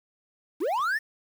triangle linear sweep, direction up, 261.6 to 1860 Hz, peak -22 dBFS, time 0.6-0.99 s, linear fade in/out 20 ms, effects 8-bit

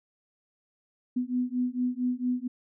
sine beating tone pair, 246.9 / 251.3 Hz, B3 / B3, 0 / +30 cents, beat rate 4.4 Hz, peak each -29 dBFS, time 1.16-2.48 s, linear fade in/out 10 ms, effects none

